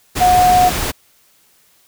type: tone in noise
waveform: sine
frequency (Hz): 727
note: F#5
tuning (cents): -31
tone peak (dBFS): -8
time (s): 0.2-0.7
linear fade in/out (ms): 20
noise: pink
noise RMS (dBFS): -20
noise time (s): 0.15-0.92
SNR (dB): +9
effects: white hiss -54 dBFS RMS until 1.87 s